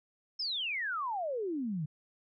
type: exponential sweep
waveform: sine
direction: down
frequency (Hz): 5380 to 143.4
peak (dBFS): -32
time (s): 0.39-1.86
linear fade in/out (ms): 10
effects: none